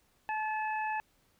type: harmonic tone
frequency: 864 Hz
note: A5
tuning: 32 cents flat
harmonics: 1 / 2 / 3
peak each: -32 / -38 / -42 dBFS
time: 0.29-1 s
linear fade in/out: 0 ms
effects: pink hiss -70 dBFS RMS until 1.39 s